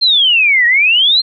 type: exponential two-way sweep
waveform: sine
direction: down then up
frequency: 4250 to 1864.7 to 4250 Hz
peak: -7 dBFS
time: 0.01-1.22 s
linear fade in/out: 20 ms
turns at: 0.66 s
effects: none